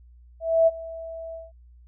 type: tone with ADSR envelope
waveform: sine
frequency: 656 Hz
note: E5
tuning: 9 cents flat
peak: -13 dBFS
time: 0.4-1.52 s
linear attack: 270 ms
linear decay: 32 ms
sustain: -20 dB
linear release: 180 ms
effects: added 60 Hz sine -48 dBFS peak until 1.87 s